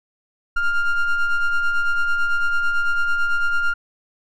triangle ring-modulated tone, 698.5 Hz, F5, in tune, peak -11 dBFS, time 0.56-3.74 s, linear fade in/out 10 ms, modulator 703 Hz, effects none

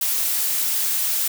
blue noise with amplitude modulation, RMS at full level -20 dBFS, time 0.01-1.28 s, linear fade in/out 5 ms, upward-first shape sine, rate 288 Hz, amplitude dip 40%, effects none

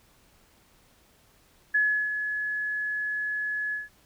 sine tone with ADSR envelope, 1700 Hz, G#6, 40 cents sharp, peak -19 dBFS, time 1.74-3.89 s, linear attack 11 ms, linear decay 340 ms, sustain -8 dB, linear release 160 ms, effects pink hiss -61 dBFS RMS until 4.05 s

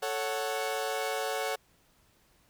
sawtooth chord, F# minor, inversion first, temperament equal, 440 / 554.4 / 740 Hz, A4 / C#5 / F#5, 0 / 0 / 0 cents, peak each -31 dBFS, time 0.02-1.56 s, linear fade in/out 10 ms, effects pink hiss -66 dBFS RMS until 2.49 s

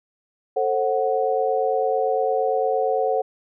sine chord, F# diminished, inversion first, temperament just, 444 / 532.8 / 740 Hz, A4 / C5 / F#5, +16 / +31 / 0 cents, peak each -23 dBFS, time 0.56-3.22 s, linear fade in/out 10 ms, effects none

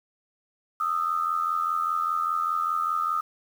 sine tone pair together, 1232 / 1317 Hz, D#6 / E6, -17 / -2 cents, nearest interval minor second, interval 115 cents, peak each -25 / -28 dBFS, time 0.8-3.21 s, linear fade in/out 5 ms, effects 8-bit

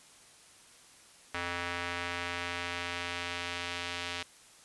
square tone with band-pass filter sweep, 87.31 Hz, F2, in tune, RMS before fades -37 dBFS, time 1.34-4.23 s, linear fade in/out 5 ms, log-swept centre 1900 to 3100 Hz, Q 1.2, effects white hiss -57 dBFS RMS until 4.64 s + resampled to 24000 Hz

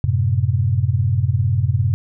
sine chord, F# diminished, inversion none, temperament equal with one note detuned, 92.5 / 110 / 129.91 Hz, F#2 / A2 / C3, 0 / 0 / -12 cents, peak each -19 dBFS, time 0.04-1.94 s, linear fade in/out 0 ms, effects none

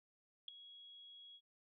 sine tone with ADSR envelope, 3322 Hz, G#7, in tune, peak -38 dBFS, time 0.48-1.41 s, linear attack 4 ms, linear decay 3 ms, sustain -17 dB, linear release 59 ms, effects none

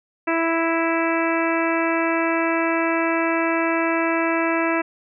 harmonic tone, 330 Hz, E4, 2 cents sharp, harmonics 1 / 2 / 3 / 4 / 5 / 6 / 7 / 8, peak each -22 / -25 / -27 / -28 / -29 / -30 / -30 / -31 dBFS, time 0.27-4.82 s, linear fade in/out 10 ms, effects none

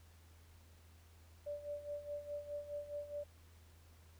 sine tone with tremolo, 584 Hz, D5, 10 cents flat, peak -39 dBFS, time 1.46-3.24 s, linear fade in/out 10 ms, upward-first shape sine, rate 4.8 Hz, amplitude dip 75%, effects added 82 Hz sine -60 dBFS peak until 4.19 s + pink hiss -68 dBFS RMS until 4.19 s

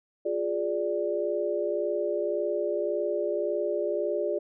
sine chord, D diminished, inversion first, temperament equal with one note detuned, 353.5 / 415.3 / 587.3 Hz, F4 / Ab4 / D5, +21 / 0 / 0 cents, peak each -31 / -30 / -29 dBFS, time 0.25-4.39 s, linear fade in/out 10 ms, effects none

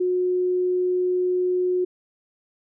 sine tone, 363.2 Hz, F#4, 32 cents flat, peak -19 dBFS, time 0-1.85 s, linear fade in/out 10 ms, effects none

